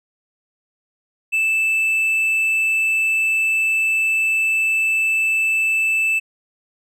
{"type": "tone", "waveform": "triangle", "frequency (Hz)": 2637, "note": "E7", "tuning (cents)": 0, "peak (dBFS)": -14, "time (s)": [1.32, 6.2], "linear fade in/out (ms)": 20, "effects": []}